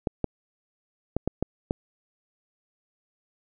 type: clicks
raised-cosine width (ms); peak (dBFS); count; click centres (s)
2; -11; 6; 0.072 / 0.243 / 1.166 / 1.276 / 1.426 / 1.709
effects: none